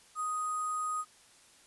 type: tone with sample-and-hold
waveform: sine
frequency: 1244.5 Hz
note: D#6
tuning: in tune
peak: -31 dBFS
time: 0.15-1.05 s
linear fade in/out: 50 ms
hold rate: 8820 Hz
effects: white hiss -60 dBFS RMS until 1.66 s + resampled to 24000 Hz